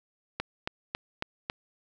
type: click train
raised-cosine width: 0.3 ms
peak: -14 dBFS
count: 5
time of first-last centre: 0.4-1.499 s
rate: 3.64 Hz
effects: none